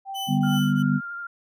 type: tone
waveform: sine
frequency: 781 Hz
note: G5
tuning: 7 cents flat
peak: -30 dBFS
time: 0.05-0.6 s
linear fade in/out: 50 ms
type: tone with tremolo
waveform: 40% pulse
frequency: 3000 Hz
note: F#7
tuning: 23 cents sharp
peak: -28 dBFS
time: 0.14-0.83 s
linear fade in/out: 20 ms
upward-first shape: triangle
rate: 2.9 Hz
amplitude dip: 100%
type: chord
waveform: sine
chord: G major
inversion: second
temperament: equal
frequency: 146.83 / 196 / 246.9 Hz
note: D3 / G3 / B3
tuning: 0 / 0 / 0 cents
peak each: -23 dBFS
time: 0.27-1.01 s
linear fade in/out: 50 ms
type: tone with vibrato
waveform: sine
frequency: 1396.9 Hz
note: F6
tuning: in tune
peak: -31 dBFS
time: 0.43-1.27 s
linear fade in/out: 5 ms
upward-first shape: triangle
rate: 12 Hz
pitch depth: 19 cents each way
effects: none